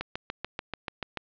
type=click train; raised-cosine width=0.3 ms; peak=-16 dBFS; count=9; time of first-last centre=0.01-1.173 s; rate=6.88 Hz; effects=resampled to 11025 Hz + 8-bit